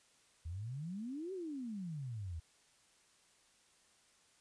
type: exponential two-way sweep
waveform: sine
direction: up then down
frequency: 77.2 to 392 to 77.2 Hz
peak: -40 dBFS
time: 0.45-2.4 s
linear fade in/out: 10 ms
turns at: 1.33 s
effects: white hiss -69 dBFS RMS until 4.4 s + resampled to 22050 Hz